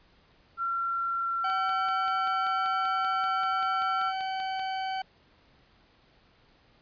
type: tone with pitch glide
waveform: sine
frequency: 1365 to 1353.2 Hz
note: F6 to E6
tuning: -40 to +45 cents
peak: -27 dBFS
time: 0.57-4.13 s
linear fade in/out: 50 ms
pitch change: -15 cents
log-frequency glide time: 1.12-1.68 s
type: tone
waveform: 40% pulse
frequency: 762 Hz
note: G5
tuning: 49 cents flat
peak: -29 dBFS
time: 1.44-5.02 s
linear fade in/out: 5 ms
type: click train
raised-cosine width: 0.2 ms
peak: -26 dBFS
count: 17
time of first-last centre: 1.5-4.595 s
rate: 5.17 Hz
effects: pink hiss -62 dBFS RMS until 6.81 s + resampled to 11025 Hz